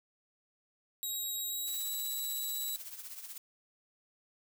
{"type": "tone with pitch glide", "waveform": "5% pulse", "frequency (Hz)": [3823, 3921], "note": ["A#7", "B7"], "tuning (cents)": [43, -13], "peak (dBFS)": -28, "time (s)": [1.03, 2.76], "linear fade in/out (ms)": 0, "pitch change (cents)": 44, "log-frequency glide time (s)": [1.47, 1.93]}
{"type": "noise with tremolo", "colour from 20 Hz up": "blue", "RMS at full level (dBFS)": -43, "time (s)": [1.67, 3.38], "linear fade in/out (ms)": 2, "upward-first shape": "triangle", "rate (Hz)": 16, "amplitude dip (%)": 70}
{"effects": []}